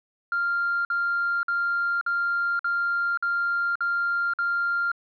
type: tone bursts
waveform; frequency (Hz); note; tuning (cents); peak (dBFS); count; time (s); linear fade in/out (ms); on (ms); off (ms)
sine; 1394; F6; -4; -21; 8; 0.32-4.917; 2; 530; 51
effects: tanh soft clip ceiling -18 dBFS